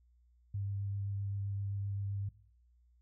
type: tone with vibrato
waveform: sine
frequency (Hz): 99.7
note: G2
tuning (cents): +30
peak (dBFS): -34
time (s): 0.54-2.29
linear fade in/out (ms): 5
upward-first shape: sine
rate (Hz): 7.7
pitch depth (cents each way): 11
effects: noise-tail reverb RT60 0.5 s tail -19 dB re dry + added 60 Hz sine -64 dBFS peak until 3.01 s